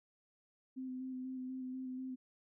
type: tone with vibrato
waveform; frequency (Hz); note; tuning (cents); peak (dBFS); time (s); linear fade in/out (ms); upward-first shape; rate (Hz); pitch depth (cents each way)
sine; 257.8; C4; -26; -40; 0.76-2.16; 20; square; 4.1; 15
effects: none